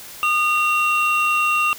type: tone pair together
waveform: triangle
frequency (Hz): 1221 / 2745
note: D#6 / F7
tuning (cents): -33 / -31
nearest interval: octave + major second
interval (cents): 1402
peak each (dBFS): -17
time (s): 0.23-1.73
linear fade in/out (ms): 0
effects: white hiss -38 dBFS RMS until 1.78 s